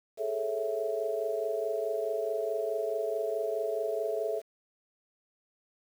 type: chord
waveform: sine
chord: A major seventh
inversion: third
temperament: equal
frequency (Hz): 415.3 / 440 / 554.4 / 659.3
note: G#4 / A4 / C#5 / E5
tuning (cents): 0 / 0 / 0 / 0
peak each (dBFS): -36 / -33 / -38 / -33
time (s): 0.17-4.42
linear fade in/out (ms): 50
effects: 9-bit